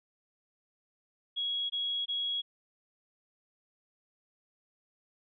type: tone bursts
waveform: sine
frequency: 3322 Hz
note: G#7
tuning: in tune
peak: -30 dBFS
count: 3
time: 1.36-2.42 s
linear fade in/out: 20 ms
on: 340 ms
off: 20 ms
effects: none